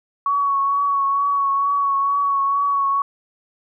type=tone with vibrato; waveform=sine; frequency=1118 Hz; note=C#6; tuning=14 cents sharp; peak=-16 dBFS; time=0.26-3.02 s; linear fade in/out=2 ms; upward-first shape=triangle; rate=2.2 Hz; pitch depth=27 cents each way; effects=none